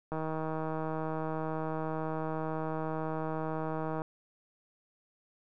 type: click train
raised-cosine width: 1 ms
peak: -22 dBFS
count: 617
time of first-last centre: 0.12-4.019 s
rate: 158 Hz
effects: none